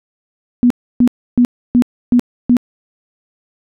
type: tone bursts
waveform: sine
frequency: 243.6 Hz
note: B3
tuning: 24 cents flat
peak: -6 dBFS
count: 6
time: 0.63-2.568 s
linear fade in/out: 0 ms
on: 73 ms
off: 300 ms
effects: none